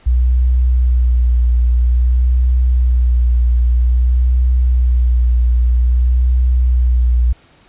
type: tone with vibrato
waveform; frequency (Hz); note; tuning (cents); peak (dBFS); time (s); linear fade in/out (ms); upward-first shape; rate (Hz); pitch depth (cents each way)
sine; 61.1; B1; -18; -9; 0.06-7.33; 10; sine; 0.51; 32
effects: pink hiss -49 dBFS RMS until 7.68 s + resampled to 8000 Hz